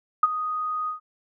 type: tone with ADSR envelope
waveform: sine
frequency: 1244.5 Hz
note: D#6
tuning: in tune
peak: -11 dBFS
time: 0.23-1 s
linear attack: 4 ms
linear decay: 30 ms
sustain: -14 dB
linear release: 120 ms
effects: none